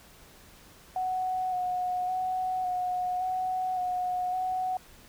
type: tone with vibrato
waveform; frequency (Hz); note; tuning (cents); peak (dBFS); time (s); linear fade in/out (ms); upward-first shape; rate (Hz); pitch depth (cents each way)
sine; 735; F#5; -12; -27; 0.96-4.77; 2; square; 0.89; 17
effects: pink hiss -54 dBFS RMS until 5.08 s